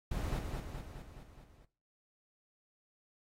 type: noise with echo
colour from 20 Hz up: brown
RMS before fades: -36 dBFS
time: 0.11-0.39 s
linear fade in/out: 5 ms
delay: 210 ms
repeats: 6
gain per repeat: -4 dB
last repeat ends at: 1.65 s
effects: noise-tail reverb RT60 0.4 s tail -18 dB re dry + AAC 48 kbps